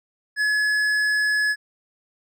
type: tone with hard clipping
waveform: triangle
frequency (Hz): 1700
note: G#6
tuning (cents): +40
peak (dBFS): -20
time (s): 0.36-1.56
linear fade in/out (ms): 50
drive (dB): 12
effects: none